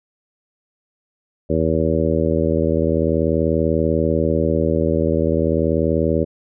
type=harmonic tone; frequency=80.4 Hz; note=E2; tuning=43 cents flat; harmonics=1 / 2 / 3 / 4 / 5 / 6 / 7; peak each=-23 / -23 / -23 / -23 / -23 / -23 / -23 dBFS; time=1.49-6.25 s; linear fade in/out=20 ms; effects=none